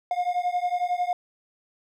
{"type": "beating tone pair", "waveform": "triangle", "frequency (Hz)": [710, 721], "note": ["F5", "F#5"], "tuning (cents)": [28, -45], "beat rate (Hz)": 11, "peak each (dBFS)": [-24, -25], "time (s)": [0.11, 1.13], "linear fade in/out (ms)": 2, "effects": []}